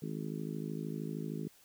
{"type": "harmonic tone", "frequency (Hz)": 53.1, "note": "G#1", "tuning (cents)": 39, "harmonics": [3, 4, 5, 6, 7, 8], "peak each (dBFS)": [-40, -42, -44, -46, -47, -48], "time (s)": [0.02, 1.48], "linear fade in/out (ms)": 5, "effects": ["white hiss -63 dBFS RMS until 1.64 s"]}